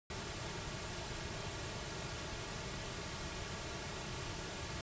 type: noise with comb filter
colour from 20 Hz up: pink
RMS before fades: -43 dBFS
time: 0.1-4.81 s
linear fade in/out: 2 ms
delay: 3.9 ms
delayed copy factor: -0.5
effects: resampled to 16000 Hz